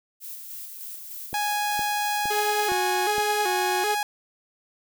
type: noise with tremolo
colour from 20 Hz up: violet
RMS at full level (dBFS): -37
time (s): 0.2-2.7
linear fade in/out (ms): 50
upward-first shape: square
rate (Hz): 3.3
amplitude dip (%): 30
type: click train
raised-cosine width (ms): 2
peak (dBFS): -23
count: 5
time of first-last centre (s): 1.33-3.182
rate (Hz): 2.16
type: tone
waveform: sawtooth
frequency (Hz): 830.6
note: G#5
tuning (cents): 0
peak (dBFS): -20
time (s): 1.34-4.03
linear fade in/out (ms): 2
type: tone with vibrato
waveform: sawtooth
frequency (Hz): 392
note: G4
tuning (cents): 0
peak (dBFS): -22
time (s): 2.3-3.95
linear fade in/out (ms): 10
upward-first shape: square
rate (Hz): 1.3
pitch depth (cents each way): 120
effects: none